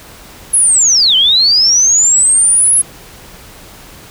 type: linear two-way sweep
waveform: sine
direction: down then up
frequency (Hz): 10820 to 2997 to 10820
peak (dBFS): -6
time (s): 0.53-2.82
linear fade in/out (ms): 10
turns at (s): 1.16
effects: pink hiss -36 dBFS RMS until 4.1 s